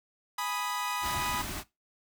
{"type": "chord", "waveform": "sawtooth", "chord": "G# minor", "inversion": "none", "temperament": "equal", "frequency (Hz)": [830.6, 987.8, 1244.5], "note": ["G#5", "B5", "D#6"], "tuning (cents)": [0, 0, 0], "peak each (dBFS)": [-35, -30, -32], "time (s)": [0.38, 1.42], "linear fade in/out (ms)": 5}
{"type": "band-stop noise", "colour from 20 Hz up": "pink", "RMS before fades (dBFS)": -37, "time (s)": [1.01, 1.64], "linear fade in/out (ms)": 50, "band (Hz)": [400, 580], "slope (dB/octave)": 96}
{"effects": ["noise-tail reverb RT60 0.2 s tail -18 dB re dry"]}